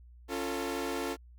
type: chord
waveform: sawtooth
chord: Db augmented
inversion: none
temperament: equal with one note detuned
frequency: 277.2 / 349.2 / 446.9 Hz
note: Db4 / F4 / A4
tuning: 0 / 0 / +27 cents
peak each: -33 dBFS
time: 0.28-1.17 s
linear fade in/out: 50 ms
effects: added 60 Hz sine -51 dBFS peak until 1.38 s